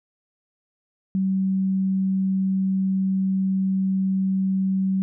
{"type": "tone", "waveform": "sine", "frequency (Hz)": 190.9, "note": "G3", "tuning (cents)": -46, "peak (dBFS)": -19, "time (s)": [1.15, 5.02], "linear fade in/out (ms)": 0, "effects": []}